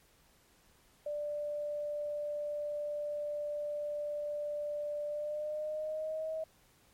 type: tone with pitch glide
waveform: sine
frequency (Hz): 590 to 636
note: D5 to D#5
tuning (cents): +8 to +38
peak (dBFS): -34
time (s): 1.06-6.44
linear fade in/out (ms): 5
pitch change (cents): +130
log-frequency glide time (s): 5.07-6.33
effects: pink hiss -66 dBFS RMS until 6.93 s + MP3 64 kbps